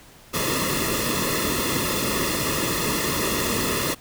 pink noise with comb filter, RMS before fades -24 dBFS, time 0.33-3.95 s, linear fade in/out 20 ms, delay 1.3 ms, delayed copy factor -0.85, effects pink hiss -49 dBFS RMS until 4 s

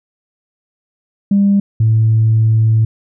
sine tone pair in turn, 200 / 110.96 Hz, G3 / A2, +35 / +15 cents, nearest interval minor seventh, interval 1020 cents, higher first, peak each -7 dBFS, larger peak neither, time 1.31-1.6 / 1.8-2.85 s, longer second, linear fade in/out 5 ms, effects tanh soft clip ceiling -4 dBFS

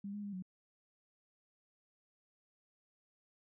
sine tone with pitch steps, 200.2 / 206.4 / 202.4 / 184.8 Hz, G3 / G#3 / G#3 / F#3, +37 / -10 / -44 / -2 cents, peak -40 dBFS, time 0.04-0.424 s, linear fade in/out 5 ms, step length 96 ms, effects none

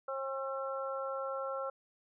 harmonic tone, 269 Hz, C4, 48 cents sharp, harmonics 2 / 3 / 4 / 5, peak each -37 / -46 / -45 / -40 dBFS, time 0.08-1.7 s, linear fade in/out 5 ms, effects none

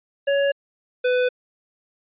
square tone pair in turn, 560 / 499.3 Hz, C#5 / B4, +18 / +19 cents, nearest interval major second, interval 199 cents, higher first, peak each -18 dBFS, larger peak neither, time 0.27-0.52 / 1.04-1.29 s, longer neither, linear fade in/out 10 ms, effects resampled to 8000 Hz

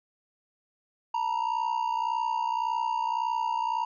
triangle ring-modulated tone, 932.3 Hz, A#5, in tune, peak -21 dBFS, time 1.14-3.85 s, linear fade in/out 5 ms, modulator 30.9 Hz, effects resampled to 16000 Hz

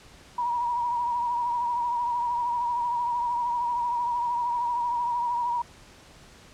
sine tone with vibrato, 959 Hz, A#5, 49 cents sharp, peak -24 dBFS, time 0.38-5.62 s, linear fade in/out 5 ms, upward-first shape triangle, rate 13 Hz, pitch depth 53 cents each way, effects pink hiss -51 dBFS RMS until 6.53 s + low-pass 8000 Hz 12 dB/octave

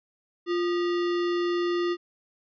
sine tone with sample-and-hold, 349.2 Hz, F4, in tune, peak -23 dBFS, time 0.46-1.97 s, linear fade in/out 50 ms, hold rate 1575 Hz, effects resampled to 11025 Hz

